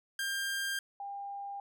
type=tone pair in turn; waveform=sawtooth / sine; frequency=1597 / 800.6 Hz; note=G6 / G5; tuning=+32 / +36 cents; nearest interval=octave; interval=1196 cents; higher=first; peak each=-29 / -38 dBFS; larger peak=first; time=0.19-0.79 / 1-1.6 s; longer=neither; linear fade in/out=2 ms; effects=none